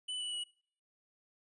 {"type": "tone with pitch steps", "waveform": "square", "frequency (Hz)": [2992, 2959, 2927], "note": ["F#7", "F#7", "F#7"], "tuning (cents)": [19, -1, -19], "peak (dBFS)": -37, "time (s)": [0.08, 0.44], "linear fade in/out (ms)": 10, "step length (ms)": 120, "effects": ["noise-tail reverb RT60 0.5 s tail -23 dB re dry", "resampled to 24000 Hz"]}